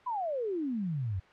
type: exponential sweep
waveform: sine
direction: down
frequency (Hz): 1031 to 87.5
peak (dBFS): -30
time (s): 0.06-1.2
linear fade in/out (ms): 10
effects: white hiss -57 dBFS RMS until 1.32 s + low-pass 2000 Hz 12 dB/octave